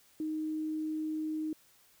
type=tone; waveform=sine; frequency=311.4 Hz; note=D#4; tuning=2 cents sharp; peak=-32 dBFS; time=0.2-1.53 s; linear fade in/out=2 ms; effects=white hiss -64 dBFS RMS until 2 s